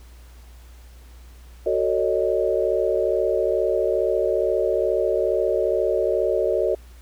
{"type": "chord", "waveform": "sine", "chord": "D# half-diminished seventh", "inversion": "first", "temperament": "just", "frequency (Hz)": [373.4, 448, 560, 622.3], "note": ["F#4", "A4", "C#5", "D#5"], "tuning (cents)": [16, 31, 18, 0], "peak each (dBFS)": -24, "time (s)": [1.66, 6.75], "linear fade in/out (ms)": 5, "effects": ["added 60 Hz sine -42 dBFS peak until 7.01 s", "pink hiss -54 dBFS RMS until 7.01 s"]}